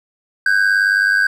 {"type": "ring-modulated tone", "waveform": "triangle", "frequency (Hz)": 1568, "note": "G6", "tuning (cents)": 0, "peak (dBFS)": -7, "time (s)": [0.46, 1.27], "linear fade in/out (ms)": 2, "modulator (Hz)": 49.5, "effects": []}